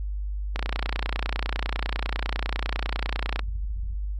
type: click train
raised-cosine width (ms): 0.3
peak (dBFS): -12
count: 86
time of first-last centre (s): 0.56-3.393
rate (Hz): 30
effects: added 50 Hz sine -27 dBFS peak until 4.19 s + AAC 32 kbps